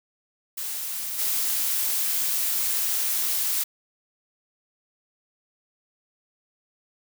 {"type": "noise with level steps", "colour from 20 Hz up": "blue", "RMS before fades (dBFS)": [-31, -25], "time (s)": [0.57, 3.64], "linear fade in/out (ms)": 10, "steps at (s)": 1.18, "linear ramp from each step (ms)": 20, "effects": []}